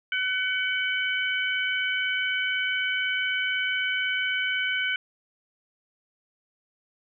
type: harmonic tone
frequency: 754 Hz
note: F#5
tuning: 32 cents sharp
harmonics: 2 / 3 / 4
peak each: -27 / -29 / -30 dBFS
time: 0.12-4.96 s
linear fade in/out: 2 ms
effects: none